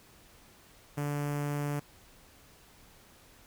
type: tone with notch filter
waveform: sawtooth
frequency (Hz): 145.3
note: D3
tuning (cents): -18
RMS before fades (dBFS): -33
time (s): 0.97-1.8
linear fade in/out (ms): 10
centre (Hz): 3900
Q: 1
effects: pink hiss -58 dBFS RMS until 3.46 s